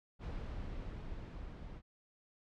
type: noise with level ramp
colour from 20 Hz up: brown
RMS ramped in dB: -41 to -48 dBFS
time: 0.19-1.82 s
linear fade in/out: 50 ms
effects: low-pass 4000 Hz 12 dB/octave